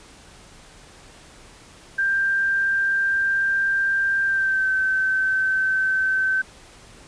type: tone with pitch glide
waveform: sine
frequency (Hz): 1584 to 1538.9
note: G6 to G6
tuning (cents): +18 to -32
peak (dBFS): -18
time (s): 1.98-6.42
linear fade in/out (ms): 10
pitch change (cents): -50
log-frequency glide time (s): 4.25-4.68
effects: pink hiss -47 dBFS RMS until 7.07 s + resampled to 22050 Hz